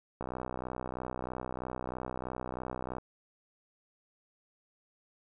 click train, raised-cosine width 1 ms, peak -23 dBFS, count 176, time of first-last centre 0.21-2.983 s, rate 63.1 Hz, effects none

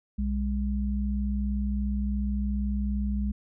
sine tone pair together, 61.74 / 204.5 Hz, B1 / G#3, 0 / -26 cents, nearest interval octave + major sixth, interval 2074 cents, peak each -27 / -29 dBFS, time 0.18-3.32 s, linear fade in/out 10 ms, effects none

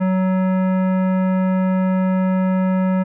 sine tone with hard clipping, 186.9 Hz, F#3, 18 cents sharp, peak -17 dBFS, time 0-3.04 s, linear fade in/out 20 ms, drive 15 dB, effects resampled to 8000 Hz

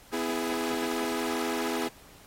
sawtooth chord, E major, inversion second, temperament equal with one note detuned, 251.5 / 329.6 / 415.3 Hz, B3 / E4 / G#4, +32 / 0 / 0 cents, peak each -29 dBFS, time 0.12-1.89 s, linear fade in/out 20 ms, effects pink hiss -54 dBFS RMS until 2.26 s + AAC 48 kbps

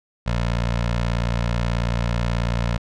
15% pulse tone with notch filter, 58.4 Hz, A#1, 4 cents sharp, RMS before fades -22 dBFS, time 0.26-2.78 s, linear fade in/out 10 ms, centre 300 Hz, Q 1, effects low-pass 5000 Hz 12 dB/octave

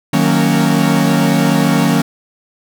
45% pulse chord, D# minor seventh, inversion none, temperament equal with one note detuned, 155.56 / 185 / 230.4 / 277.2 Hz, D#3 / F#3 / A#3 / C#4, 0 / 0 / -20 / 0 cents, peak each -16 dBFS, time 0.13-2.02 s, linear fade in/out 5 ms, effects none

